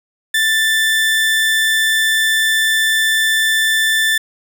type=tone; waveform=30% pulse; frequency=1768 Hz; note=A6; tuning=8 cents sharp; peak=-10 dBFS; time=0.34-4.18 s; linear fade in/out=5 ms; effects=none